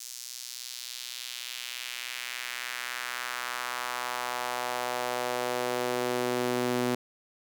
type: tone with high-pass filter sweep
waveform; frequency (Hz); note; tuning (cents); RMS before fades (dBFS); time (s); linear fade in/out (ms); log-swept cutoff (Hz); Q
sawtooth; 123.47; B2; 0; -33; 0-6.95; 5; 6100 to 270; 1.5
effects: none